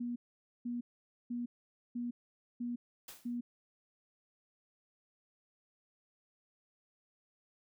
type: tone bursts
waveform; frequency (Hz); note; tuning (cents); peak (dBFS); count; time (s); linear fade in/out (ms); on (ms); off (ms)
sine; 240.8; B3; -44; -35; 6; 0-3.41; 10; 160; 490
type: noise with exponential decay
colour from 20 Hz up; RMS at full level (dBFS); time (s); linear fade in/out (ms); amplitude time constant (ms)
white; -46; 3.08-3.38; 5; 64
effects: none